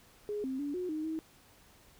sine tone with pitch steps, 416.3 / 263.1 / 287.3 / 362.5 / 309.8 / 318.5 Hz, G#4 / C4 / D4 / F#4 / D#4 / D#4, +4 / +10 / -38 / -35 / -7 / +41 cents, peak -33 dBFS, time 0.29-1.19 s, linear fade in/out 0 ms, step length 150 ms, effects pink hiss -61 dBFS RMS until 1.99 s

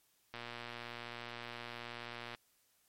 click train, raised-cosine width 0.3 ms, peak -28 dBFS, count 240, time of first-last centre 0.34-2.348 s, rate 119 Hz, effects white hiss -73 dBFS RMS until 2.88 s + MP3 64 kbps

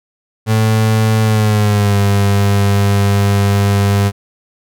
35% pulse tone with pitch glide, 110 to 100.29 Hz, A2 to G2, 0 to +40 cents, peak -8 dBFS, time 0.46-4.12 s, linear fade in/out 50 ms, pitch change -160 cents, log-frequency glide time 1.22-2 s, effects none

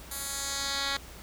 10% pulse tone with band-pass filter sweep, 277.2 Hz, C#4, in tune, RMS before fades -33 dBFS, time 0.11-0.97 s, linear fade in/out 5 ms, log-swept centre 12000 to 3200 Hz, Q 1.3, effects added 60 Hz sine -48 dBFS peak until 1.22 s + pink hiss -48 dBFS RMS until 1.22 s

